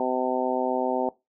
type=harmonic tone; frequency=127.9 Hz; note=C3; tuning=39 cents flat; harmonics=2 / 3 / 4 / 5 / 6 / 7; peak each=-30 / -30 / -30 / -30 / -30 / -30 dBFS; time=0-1.09 s; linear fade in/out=2 ms; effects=noise-tail reverb RT60 0.2 s tail -19 dB re dry